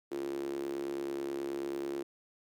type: tone with high-pass filter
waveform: sawtooth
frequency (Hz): 69.3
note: C#2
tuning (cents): 0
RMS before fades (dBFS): -37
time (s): 0.11-2.03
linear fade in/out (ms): 10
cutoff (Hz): 350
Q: 8.3
effects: none